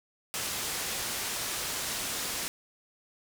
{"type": "low-pass noise", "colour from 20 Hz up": "white", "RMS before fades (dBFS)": -34, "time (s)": [0.34, 2.48], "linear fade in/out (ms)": 0, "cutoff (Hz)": 10000, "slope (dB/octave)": 12, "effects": []}